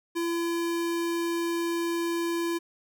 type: tone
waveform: square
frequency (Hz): 338.6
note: E4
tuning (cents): +46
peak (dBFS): -27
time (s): 0.15-2.59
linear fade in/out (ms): 20
effects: none